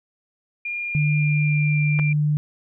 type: tone with pitch glide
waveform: sine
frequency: 2412 to 2373 Hz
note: D7 to D7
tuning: +46 to +17 cents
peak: -25 dBFS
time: 0.65-2.13 s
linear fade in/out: 5 ms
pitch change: -29 cents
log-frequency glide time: 0.84-1.78 s
type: tone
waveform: sine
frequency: 149.4 Hz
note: D3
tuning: 30 cents sharp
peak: -17 dBFS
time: 0.95-2.37 s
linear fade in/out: 0 ms
type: clicks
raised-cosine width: 0.5 ms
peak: -17 dBFS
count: 2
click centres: 1.99 / 1.996 s
effects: none